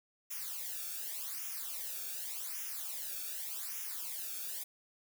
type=noise with flanger; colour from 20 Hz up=blue; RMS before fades=-41 dBFS; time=0.3-4.64 s; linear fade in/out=10 ms; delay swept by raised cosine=0.23 to 1.01 ms; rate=0.86 Hz; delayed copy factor=-0.85; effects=none